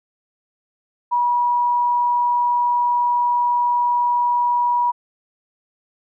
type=tone; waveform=sine; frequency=967 Hz; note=B5; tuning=37 cents flat; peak=-15 dBFS; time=1.11-4.92 s; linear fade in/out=20 ms; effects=none